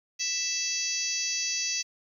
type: harmonic tone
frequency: 659.3 Hz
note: E5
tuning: in tune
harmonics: 3 / 4 / 5 / 6 / 7 / 8 / 9 / 10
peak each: -42 / -35 / -43 / -41 / -34 / -36 / -31 / -38 dBFS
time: 0.19-1.83 s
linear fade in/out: 20 ms
effects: 10-bit